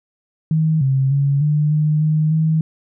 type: tone with pitch steps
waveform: sine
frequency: 158.1 / 134.2 / 140.2 / 149.8 / 152.4 / 154.8 / 158.6 Hz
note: D#3 / C3 / C#3 / D3 / D#3 / D#3 / D#3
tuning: +28 / +44 / +20 / +35 / -36 / -9 / +33 cents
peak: -13 dBFS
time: 0.51-2.61 s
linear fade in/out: 2 ms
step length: 300 ms
effects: none